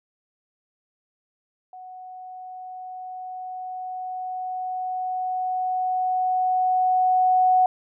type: tone with level ramp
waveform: sine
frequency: 740 Hz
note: F#5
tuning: in tune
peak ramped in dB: -38 to -14 dBFS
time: 1.73-7.66 s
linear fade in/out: 2 ms
effects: none